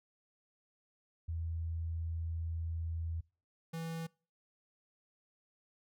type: tone pair in turn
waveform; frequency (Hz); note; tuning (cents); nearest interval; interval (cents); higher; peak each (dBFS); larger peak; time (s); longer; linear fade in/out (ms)
sine / square; 82.41 / 164.25; E2 / E3; 0 / -6; octave; 1194; second; -35 / -39; first; 1.28-3.21 / 3.73-4.07; first; 10
effects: noise-tail reverb RT60 0.4 s tail -26 dB re dry